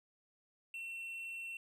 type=tone with amplitude modulation; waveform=triangle; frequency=2709 Hz; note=E7; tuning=47 cents sharp; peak=-39 dBFS; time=0.74-1.57 s; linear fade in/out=2 ms; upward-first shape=sine; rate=246 Hz; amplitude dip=25%; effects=none